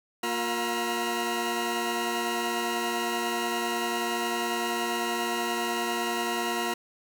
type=tone cluster; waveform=20% pulse; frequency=234 / 356.1 / 952 / 1353 Hz; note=A#3 / F4 / A#5 / E6; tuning=+7 / +34 / +36 / +45 cents; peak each=-29 / -26 / -27 / -32 dBFS; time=0.23-6.74 s; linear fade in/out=5 ms; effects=none

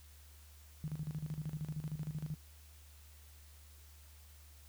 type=tone with tremolo; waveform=sine; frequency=153.3 Hz; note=D#3; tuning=25 cents flat; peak=-36 dBFS; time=0.84-2.35 s; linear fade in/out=0 ms; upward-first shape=square; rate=13 Hz; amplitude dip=75%; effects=added 74 Hz sine -56 dBFS peak until 4.68 s + white hiss -63 dBFS RMS until 4.68 s

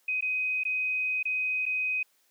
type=tone with dropouts; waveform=sine; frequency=2513 Hz; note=D#7; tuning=17 cents sharp; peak=-26 dBFS; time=0.08-2.03 s; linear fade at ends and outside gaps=5 ms; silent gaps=0.209-0.223 / 0.636-0.651 / 1.229-1.253 / 1.656-1.662 s; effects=white hiss -68 dBFS RMS until 2.3 s + high-pass 300 Hz 12 dB/octave

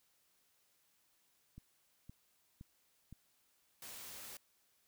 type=click train; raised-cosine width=5 ms; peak=-39 dBFS; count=4; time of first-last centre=1.58-3.126 s; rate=1.94 Hz
type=noise; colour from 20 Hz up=white; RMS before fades=-50 dBFS; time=3.82-4.37 s; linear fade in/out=2 ms
effects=white hiss -75 dBFS RMS until 4.87 s

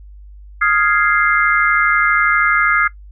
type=chord; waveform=sine; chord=F minor seventh; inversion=third; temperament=equal; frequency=1244.5 / 1396.9 / 1661.2 / 2093 Hz; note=Eb6 / F6 / Ab6 / C7; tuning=0 / 0 / 0 / 0 cents; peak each=-17 dBFS; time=0.61-2.88 s; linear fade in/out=10 ms; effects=noise-tail reverb RT60 0.1 s tail -18 dB re dry + added 50 Hz sine -35 dBFS peak until 3.11 s

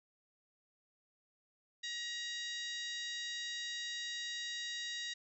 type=harmonic tone with a mistuned harmonic; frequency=950 Hz; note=A#5; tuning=33 cents sharp; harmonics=2 / 3 / 4 / 5 / 6 / 7 / 8; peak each=-44 / -50 / -42 / -50 / -52 / -52 / -57 dBFS; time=1.83-5.14 s; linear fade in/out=10 ms; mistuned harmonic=6; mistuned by=-18 cents; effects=none

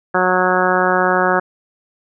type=harmonic tone; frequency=183.2 Hz; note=F#3; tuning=17 cents flat; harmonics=1 / 2 / 3 / 4 / 5 / 6 / 7 / 8 / 9; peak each=-24 / -20 / -20 / -20 / -22 / -23 / -21 / -21 / -22 dBFS; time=0.14-1.4 s; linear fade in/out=10 ms; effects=none

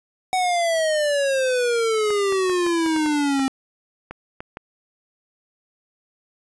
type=exponential sweep; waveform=square; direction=down; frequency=752 to 264.5 Hz; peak=-19 dBFS; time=0.33-3.48 s; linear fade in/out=0 ms
type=clicks; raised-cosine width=0.5 ms; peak=-18 dBFS; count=11; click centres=2.105 / 2.324 / 2.497 / 2.665 / 2.862 / 2.963 / 3.061 / 3.395 / 4.11 / 4.405 / 4.571 s
effects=resampled to 24000 Hz + 8-bit

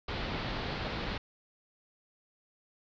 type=low-pass noise; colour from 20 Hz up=pink; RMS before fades=-36 dBFS; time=0.08-1.18 s; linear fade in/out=5 ms; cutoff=4600 Hz; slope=48 dB/octave; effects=none

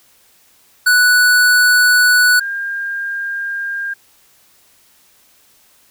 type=tone pair in turn; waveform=square / sine; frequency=1480 / 1605.7 Hz; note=F#6 / G6; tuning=0 / +41 cents; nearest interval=minor second; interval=141 cents; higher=second; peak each=-9 / -19 dBFS; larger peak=first; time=0.86-2.4 / 2.4-3.94 s; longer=neither; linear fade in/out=10 ms; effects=white hiss -52 dBFS RMS until 5.9 s

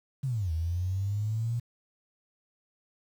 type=linear two-way sweep; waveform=sine; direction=down then up; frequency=140.9 to 78.9 to 119.7 Hz; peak=-27 dBFS; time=0.23-1.6 s; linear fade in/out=10 ms; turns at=0.52 s; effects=9-bit

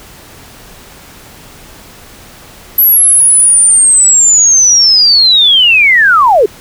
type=linear sweep; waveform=sine; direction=down; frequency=11840 to 377.1 Hz; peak=-3 dBFS; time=2.78-6.46 s; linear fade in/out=5 ms; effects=pink hiss -35 dBFS RMS until 6.6 s

